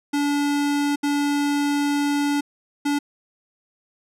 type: tone bursts at uneven times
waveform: square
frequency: 288 Hz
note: D4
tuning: 34 cents flat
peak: -20 dBFS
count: 3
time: 0.13-0.96 / 1.03-2.41 / 2.85-2.99 s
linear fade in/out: 10 ms
effects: low-pass 12000 Hz 12 dB/octave